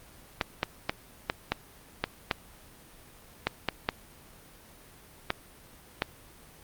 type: clicks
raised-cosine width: 0.3 ms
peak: -9 dBFS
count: 12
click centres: 0.412 / 0.631 / 0.895 / 1.299 / 1.52 / 2.04 / 2.312 / 3.47 / 3.687 / 3.889 / 5.304 / 6.021 s
effects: pink hiss -53 dBFS RMS until 6.63 s + Opus 32 kbps